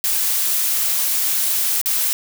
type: noise with dropouts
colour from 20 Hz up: blue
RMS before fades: -19 dBFS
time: 0.04-2.13 s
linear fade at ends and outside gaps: 0 ms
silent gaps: 1.814-1.859 s
effects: none